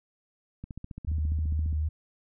click train, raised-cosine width 5 ms, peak -26 dBFS, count 17, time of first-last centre 0.64-1.728 s, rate 14.7 Hz
sine tone with vibrato, 77.1 Hz, D#2, 15 cents flat, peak -25 dBFS, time 1.07-1.89 s, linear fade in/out 10 ms, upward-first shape square, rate 4 Hz, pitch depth 13 cents each way
effects none

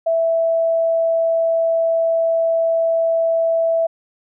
sine tone, 659.3 Hz, E5, in tune, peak -14 dBFS, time 0.06-3.87 s, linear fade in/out 10 ms, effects none

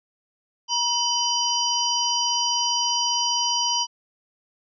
harmonic tone with a mistuned harmonic, 955 Hz, A#5, 42 cents sharp, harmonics 1 / 3 / 5 / 6, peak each -26 / -26 / -26 / -26 dBFS, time 0.68-3.87 s, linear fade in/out 50 ms, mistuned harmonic 3, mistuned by +99 cents, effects none

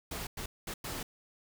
pink noise bursts at uneven times, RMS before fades -39 dBFS, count 4, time 0.11-0.27 / 0.37-0.46 / 0.67-0.74 / 0.84-1.03 s, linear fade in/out 5 ms, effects none

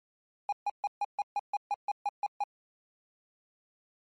triangle tone bursts, 817 Hz, G#5, 29 cents flat, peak -25 dBFS, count 12, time 0.49-2.438 s, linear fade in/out 2 ms, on 34 ms, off 140 ms, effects MP3 48 kbps

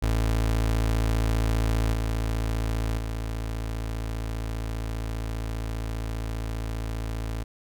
30% pulse tone with level steps, 55 Hz, A1, in tune, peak -19 / -22 / -26 dBFS, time 0.02-7.44 s, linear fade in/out 10 ms, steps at 1.93 / 2.98 s, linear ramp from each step 5 ms, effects none

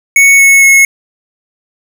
square tone with pitch steps, 2217 / 2199 / 2181 Hz, C#7 / C#7 / C#7, 0 / -14 / -29 cents, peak -3 dBFS, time 0.16-0.85 s, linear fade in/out 2 ms, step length 230 ms, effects none

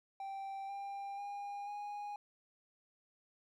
triangle tone with pitch steps, 782 / 795.7 / 809.6 / 823.7 Hz, G5 / G5 / G#5 / G#5, -4 / +26 / -44 / -14 cents, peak -39 dBFS, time 0.2-2.16 s, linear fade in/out 2 ms, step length 490 ms, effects none

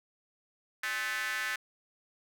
square tone with high-pass filter, 117 Hz, A#2, 7 cents sharp, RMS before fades -34 dBFS, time 0.83-1.56 s, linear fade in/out 5 ms, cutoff 1700 Hz, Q 4, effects none

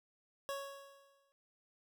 25% pulse tone with exponential decay, 554.4 Hz, C#5, in tune, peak -33 dBFS, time 0.49-1.32 s, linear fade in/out 0 ms, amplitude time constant 180 ms, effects none

